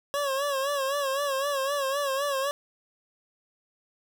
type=tone with vibrato; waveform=25% pulse; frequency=554.4 Hz; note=C#5; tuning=in tune; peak=-22 dBFS; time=0.14-2.51 s; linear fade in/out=0 ms; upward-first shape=sine; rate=3.9 Hz; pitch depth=78 cents each way; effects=none